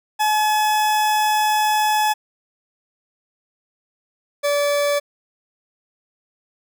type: tone pair in turn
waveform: 40% pulse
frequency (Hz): 853 / 577.1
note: G#5 / D5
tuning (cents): +46 / -30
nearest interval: perfect fifth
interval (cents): 676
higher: first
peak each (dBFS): -15 / -16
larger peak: first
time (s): 0.19-2.14 / 4.43-5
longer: first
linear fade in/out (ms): 20
effects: none